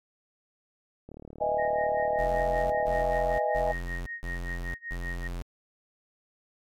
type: click train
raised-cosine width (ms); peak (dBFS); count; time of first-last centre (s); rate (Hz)
2; -31; 74; 1.09-3.042; 37.4
type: chord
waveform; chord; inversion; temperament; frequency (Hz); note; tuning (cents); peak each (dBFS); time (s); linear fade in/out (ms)
sine; E major seventh; second; just; 494.4 / 618.1 / 659.3 / 824.1; B4 / D#5 / E5 / G#5; +2 / -12 / 0 / -14; -33 / -28 / -33 / -29; 1.4-3.73; 20
type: tone with tremolo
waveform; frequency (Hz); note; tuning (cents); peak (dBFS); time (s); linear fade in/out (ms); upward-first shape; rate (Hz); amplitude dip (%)
sine; 1864.7; A#6; 0; -33; 1.58-5.28; 10; sine; 5.2; 95
type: tone bursts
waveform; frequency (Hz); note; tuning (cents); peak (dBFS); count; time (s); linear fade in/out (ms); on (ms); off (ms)
square; 43.65; F1; 0; -33; 5; 2.19-5.42; 0; 510; 170
effects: AAC 64 kbps